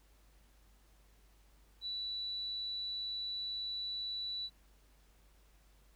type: tone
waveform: sine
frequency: 3951 Hz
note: B7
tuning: in tune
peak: -37 dBFS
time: 1.81-4.5 s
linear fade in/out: 50 ms
effects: added 50 Hz sine -63 dBFS peak until 5.95 s + pink hiss -70 dBFS RMS until 5.95 s